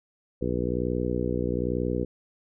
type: harmonic tone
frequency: 61.1 Hz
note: B1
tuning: 18 cents flat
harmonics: 1 / 2 / 3 / 4 / 5 / 6 / 7 / 8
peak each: -33 / -33 / -33 / -33 / -33 / -33 / -33 / -33 dBFS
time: 0.41-2.05 s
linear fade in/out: 10 ms
effects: none